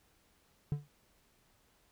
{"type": "tone with exponential decay", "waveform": "triangle", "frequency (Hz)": 145.8, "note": "D3", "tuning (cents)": -12, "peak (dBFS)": -25, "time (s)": [0.72, 0.88], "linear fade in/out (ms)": 0, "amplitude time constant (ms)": 34, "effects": ["pink hiss -70 dBFS RMS until 1.91 s"]}